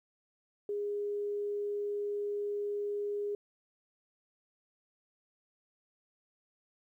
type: tone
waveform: sine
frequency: 410.5 Hz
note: G#4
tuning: 20 cents flat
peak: -32 dBFS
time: 0.69-3.35 s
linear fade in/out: 2 ms
effects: 12-bit